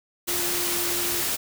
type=tone in noise; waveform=sine; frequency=349.2 Hz; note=F4; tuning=in tune; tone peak=-33 dBFS; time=0.27-1.22 s; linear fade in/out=20 ms; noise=white; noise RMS=-26 dBFS; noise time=0.27-1.37 s; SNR=-10 dB; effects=none